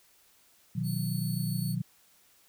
sine chord, B major, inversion none, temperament equal with one note detuned, 123.47 / 155.56 / 182.87 Hz, B2 / D#3 / F#3, 0 / 0 / -20 cents, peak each -33 dBFS, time 0.75-1.82 s, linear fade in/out 10 ms
5% pulse tone, 4435 Hz, C#8, in tune, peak -33 dBFS, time 0.83-1.76 s, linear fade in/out 50 ms
effects white hiss -63 dBFS RMS until 2.48 s

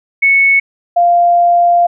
sine tone pair in turn, 2209 / 695.8 Hz, C#7 / F5, -7 / -7 cents, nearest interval octave + minor sixth, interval 2000 cents, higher first, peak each -6 dBFS, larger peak neither, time 0.22-0.6 / 0.96-1.87 s, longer second, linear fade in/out 10 ms, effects none

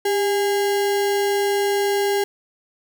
sine tone with sample-and-hold, 399.6 Hz, G4, 33 cents sharp, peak -17 dBFS, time 0.05-2.24 s, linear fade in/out 5 ms, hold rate 1225 Hz, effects none

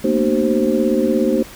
sine tone cluster, 223.7 / 240.6 / 301.2 / 378.7 / 526 Hz, A3 / B3 / D4 / F#4 / C5, +29 / -45 / +44 / +40 / +9 cents, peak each -20 dBFS, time 0.04-1.43 s, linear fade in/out 5 ms, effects pink hiss -38 dBFS RMS until 1.55 s

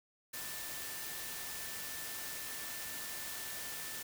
sine tone in noise, 1772 Hz, A6, 12 cents sharp, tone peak -51 dBFS, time 0.33-4.03 s, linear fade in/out 10 ms, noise white, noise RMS -43 dBFS, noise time 0.33-4.03 s, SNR -11 dB, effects none

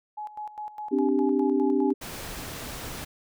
sine tone with tremolo, 845 Hz, G#5, 30 cents sharp, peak -32 dBFS, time 0.17-1.92 s, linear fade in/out 10 ms, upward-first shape square, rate 4.9 Hz, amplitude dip 75%
sine chord, C suspended second, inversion none, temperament just, 261.6 / 294.3 / 392.4 Hz, C4 / D4 / G4, 0 / +4 / +2 cents, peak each -25 dBFS, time 0.91-1.94 s, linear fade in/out 20 ms
pink noise, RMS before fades -37 dBFS, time 2.01-3.05 s, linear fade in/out 10 ms
effects none

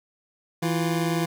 25% pulse tone pair together, 164.81 / 349.2 Hz, E3 / F4, 0 / 0 cents, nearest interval octave + minor second, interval 1300 cents, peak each -20 / -25 dBFS, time 0.62-1.26 s, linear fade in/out 10 ms, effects none

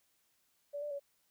sine tone with pitch steps, 576 / 589 / 565 Hz, D5 / D5 / C#5, -34 / +5 / +33 cents, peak -37 dBFS, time 0.73-0.997 s, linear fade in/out 20 ms, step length 89 ms, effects white hiss -75 dBFS RMS until 1.3 s

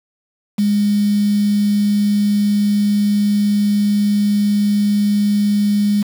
sine tone with quantisation, 205.5 Hz, G#3, 18 cents flat, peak -12 dBFS, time 0.58-6.03 s, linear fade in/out 10 ms, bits 5, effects none

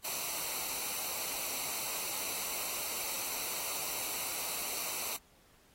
white noise with comb filter, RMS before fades -37 dBFS, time 0.04-5.17 s, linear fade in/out 10 ms, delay 0.59 ms, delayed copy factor -0.65, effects pink hiss -65 dBFS RMS until 5.74 s + AAC 48 kbps

